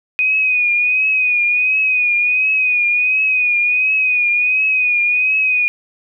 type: tone with vibrato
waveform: sine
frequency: 2489 Hz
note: D#7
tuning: in tune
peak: -12 dBFS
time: 0.19-5.68 s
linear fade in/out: 0 ms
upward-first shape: triangle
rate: 1.4 Hz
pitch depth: 61 cents each way
effects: none